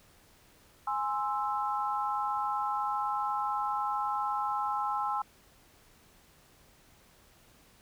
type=chord; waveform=sine; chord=Ab augmented; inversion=none; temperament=equal; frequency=830.6 / 1046.5 / 1318.5 Hz; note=Ab5 / C6 / E6; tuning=0 / 0 / 0 cents; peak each=-32 / -34 / -34 dBFS; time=0.87-5.22 s; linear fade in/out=5 ms; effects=pink hiss -61 dBFS RMS until 7.81 s